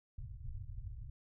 pink low-pass noise, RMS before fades -45 dBFS, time 0.18-1.1 s, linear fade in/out 5 ms, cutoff 130 Hz, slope 96 dB/octave, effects none

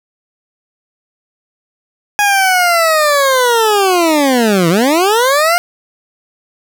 20% pulse linear two-way sweep, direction down then up, 830.6 to 159.7 to 715 Hz, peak -4 dBFS, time 2.19-5.58 s, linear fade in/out 0 ms, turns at 4.69 s, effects none

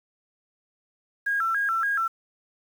sine tone with vibrato, 1480 Hz, F#6, in tune, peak -22 dBFS, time 1.26-2.08 s, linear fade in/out 10 ms, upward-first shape square, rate 3.5 Hz, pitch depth 170 cents each way, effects 8-bit

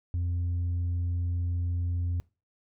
sine tone with tanh clipping, 87.31 Hz, F2, in tune, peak -27 dBFS, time 0.14-2.2 s, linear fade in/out 0 ms, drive 2 dB, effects noise-tail reverb RT60 0.3 s tail -23 dB re dry

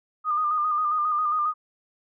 sine tone with vibrato, 1221 Hz, D#6, 33 cents flat, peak -21 dBFS, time 0.24-1.54 s, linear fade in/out 50 ms, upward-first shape square, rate 7.4 Hz, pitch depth 35 cents each way, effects none

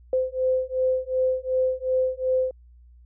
sine beating tone pair, 514 / 516.7 Hz, C5 / C5, -31 / -22 cents, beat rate 2.7 Hz, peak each -24 / -24 dBFS, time 0.13-2.51 s, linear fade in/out 2 ms, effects added 60 Hz sine -48 dBFS peak until 3.05 s

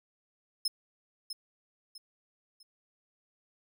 40% pulse tone with echo, 5170 Hz, E8, 34 cents flat, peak -26 dBFS, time 0.65-0.68 s, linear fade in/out 5 ms, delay 650 ms, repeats 3, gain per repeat -9 dB, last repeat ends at 2.63 s, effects none

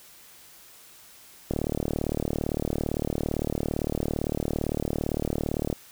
click train, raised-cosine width 2 ms, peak -13 dBFS, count 160, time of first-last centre 1.51-5.728 s, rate 37.7 Hz, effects white hiss -51 dBFS RMS until 5.91 s

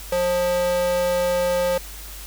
square tone with high-pass filter, 177.5 Hz, F3, 28 cents sharp, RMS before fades -21 dBFS, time 0.12-1.78 s, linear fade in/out 5 ms, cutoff 460 Hz, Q 4.2, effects added 50 Hz sine -37 dBFS peak until 2.26 s + white hiss -39 dBFS RMS until 2.26 s

